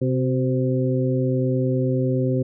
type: harmonic tone with a mistuned harmonic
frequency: 129.6 Hz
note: C3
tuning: 16 cents flat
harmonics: 1 / 2 / 3 / 4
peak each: -21 / -24 / -26 / -27 dBFS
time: 0.01-2.43 s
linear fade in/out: 10 ms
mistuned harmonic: 3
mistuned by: -38 cents
effects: none